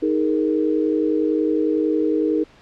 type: chord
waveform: sine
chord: D# suspended fourth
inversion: none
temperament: equal with one note detuned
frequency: 313.1 / 415.3 / 466.2 Hz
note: D#4 / G#4 / A#4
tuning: +11 / 0 / 0 cents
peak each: -19 / -23 / -23 dBFS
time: 0.02-2.44 s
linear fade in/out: 10 ms
effects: pink hiss -50 dBFS RMS until 2.61 s + low-pass 4000 Hz 12 dB/octave